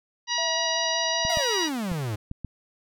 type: harmonic tone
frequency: 959 Hz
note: A#5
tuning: 49 cents sharp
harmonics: 1 / 2 / 3 / 4 / 5 / 6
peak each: -31 / -31 / -31 / -31 / -31 / -31 dBFS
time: 0.27-1.7 s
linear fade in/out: 50 ms
type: tone with vibrato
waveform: sine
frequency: 659.3 Hz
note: E5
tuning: in tune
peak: -30 dBFS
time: 0.38-1.41 s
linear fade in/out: 2 ms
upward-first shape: square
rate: 5.3 Hz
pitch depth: 18 cents each way
type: clicks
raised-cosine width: 5 ms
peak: -21 dBFS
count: 5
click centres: 1.251 / 1.372 / 1.917 / 2.314 / 2.447 s
type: exponential sweep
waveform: 45% pulse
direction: down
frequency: 740 to 99.5 Hz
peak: -27 dBFS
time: 1.29-2.16 s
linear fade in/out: 10 ms
effects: none